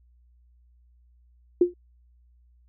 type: tone with exponential decay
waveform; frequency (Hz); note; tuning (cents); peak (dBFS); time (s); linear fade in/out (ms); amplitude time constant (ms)
sine; 353.3; F4; +20; -11; 1.61-1.74; 5; 28
effects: added 60 Hz sine -56 dBFS peak until 2.68 s